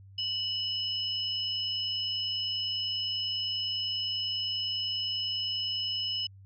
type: tone pair together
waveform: sine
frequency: 2960 / 5165 Hz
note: F#7 / E8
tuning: 0 / -36 cents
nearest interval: minor seventh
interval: 964 cents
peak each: -31 / -34 dBFS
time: 0.18-6.27 s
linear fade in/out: 5 ms
effects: added 97 Hz sine -49 dBFS peak until 6.45 s